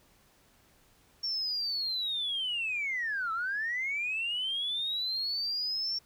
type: linear two-way sweep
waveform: sine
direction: down then up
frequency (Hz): 5500 to 1292 to 5500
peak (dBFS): -29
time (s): 1.23-5.99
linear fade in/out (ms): 10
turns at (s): 3.32
effects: tanh soft clip ceiling -25 dBFS + pink hiss -64 dBFS RMS until 6.05 s